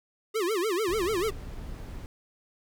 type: tone with vibrato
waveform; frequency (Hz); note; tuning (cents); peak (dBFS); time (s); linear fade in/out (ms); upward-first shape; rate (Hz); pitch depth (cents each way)
square; 391.7; G4; -1; -26; 0.34-1.31; 20; sine; 6.8; 250
type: noise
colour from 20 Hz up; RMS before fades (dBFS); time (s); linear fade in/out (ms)
brown; -39; 0.88-2.06; 0
effects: none